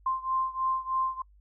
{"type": "beating tone pair", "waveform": "sine", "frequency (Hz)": [1046.5, 1049.7], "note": ["C6", "C6"], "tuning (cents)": [0, 5], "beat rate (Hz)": 3.2, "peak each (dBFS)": [-29, -31], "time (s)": [0.06, 1.22], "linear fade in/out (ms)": 5, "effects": ["noise-tail reverb RT60 0.1 s tail -25 dB re dry", "added 50 Hz sine -55 dBFS peak until 1.4 s"]}